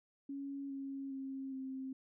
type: tone with pitch steps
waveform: sine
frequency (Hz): 277.8 / 273.2 / 268.6 / 264.2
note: C#4 / C#4 / C4 / C4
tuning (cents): +4 / -25 / +46 / +17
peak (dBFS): -40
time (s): 0.29-1.93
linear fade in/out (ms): 5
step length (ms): 410
effects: none